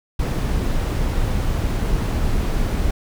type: noise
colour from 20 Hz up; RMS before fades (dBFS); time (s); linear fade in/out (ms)
brown; -20; 0.19-2.91; 5
effects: none